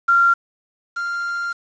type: tone pair in turn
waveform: sine / triangle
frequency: 1382 / 1391.6 Hz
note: F6 / F6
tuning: -19 / -7 cents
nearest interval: unison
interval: 12 cents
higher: second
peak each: -11 / -20 dBFS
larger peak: first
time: 0.08-0.34 / 0.96-1.53 s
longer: second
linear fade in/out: 10 ms
effects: resampled to 16000 Hz + 7-bit